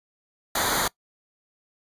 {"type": "noise with comb filter", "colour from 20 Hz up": "pink", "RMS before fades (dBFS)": -24, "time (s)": [0.55, 0.88], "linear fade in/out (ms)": 5, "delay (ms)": 0.37, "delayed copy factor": -0.8, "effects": ["noise-tail reverb RT60 0.1 s tail -22 dB re dry", "resampled to 32000 Hz"]}